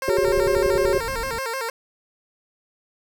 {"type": "tone with vibrato", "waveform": "15% pulse", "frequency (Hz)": 493.9, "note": "B4", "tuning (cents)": 0, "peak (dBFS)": -19, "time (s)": [0.02, 1.7], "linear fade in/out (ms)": 2, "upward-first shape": "square", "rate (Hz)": 6.6, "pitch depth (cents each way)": 130}
{"type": "chord", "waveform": "sine", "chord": "F# suspended second", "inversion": "none", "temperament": "equal with one note detuned", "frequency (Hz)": [370, 404.9, 554.4], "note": ["F#4", "G#4", "C#5"], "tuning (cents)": [0, -44, 0], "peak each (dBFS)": -22, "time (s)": [0.08, 0.98], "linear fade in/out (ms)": 2}
{"type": "click train", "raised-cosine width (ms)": 5, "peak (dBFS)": -21, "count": 10, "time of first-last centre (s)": [0.09, 0.947], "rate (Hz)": 10.5}
{"type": "noise", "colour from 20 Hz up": "brown", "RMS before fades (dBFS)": -34, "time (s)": [0.22, 1.39], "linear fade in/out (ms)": 5}
{"effects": []}